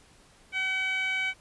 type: tone with band-pass filter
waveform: 15% pulse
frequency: 759 Hz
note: F#5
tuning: 44 cents sharp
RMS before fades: -29 dBFS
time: 0.52-1.34 s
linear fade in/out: 50 ms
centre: 2200 Hz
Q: 3.3
effects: pink hiss -58 dBFS RMS until 1.4 s + resampled to 24000 Hz